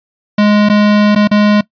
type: tone with dropouts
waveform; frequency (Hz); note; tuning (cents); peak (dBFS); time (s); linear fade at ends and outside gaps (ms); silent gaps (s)
square; 208.3; G#3; +5; -7; 0.38-1.61; 5; 0.689-0.697 / 1.15-1.159 / 1.275-1.313
effects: noise-tail reverb RT60 0.1 s tail -20 dB re dry + resampled to 11025 Hz